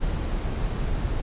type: noise with ADSR envelope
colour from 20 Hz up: brown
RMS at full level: -24 dBFS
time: 0-1.22 s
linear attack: 38 ms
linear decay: 11 ms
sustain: -2 dB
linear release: 22 ms
effects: resampled to 8000 Hz